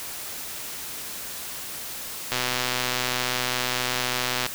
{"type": "click train", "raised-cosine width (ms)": 0.2, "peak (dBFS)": -7, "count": 269, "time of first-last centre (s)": [2.32, 4.464], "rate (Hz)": 125, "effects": ["white hiss -35 dBFS RMS until 4.54 s"]}